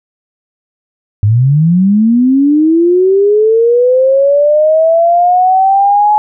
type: linear sweep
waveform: sine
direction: up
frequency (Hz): 98.5 to 850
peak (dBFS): -5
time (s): 1.23-6.18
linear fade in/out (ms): 0
effects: none